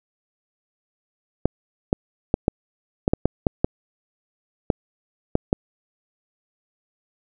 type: clicks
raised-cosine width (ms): 2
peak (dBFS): -3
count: 12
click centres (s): 1.456 / 1.929 / 2.341 / 2.481 / 3.079 / 3.135 / 3.256 / 3.468 / 3.645 / 4.702 / 5.354 / 5.529
effects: none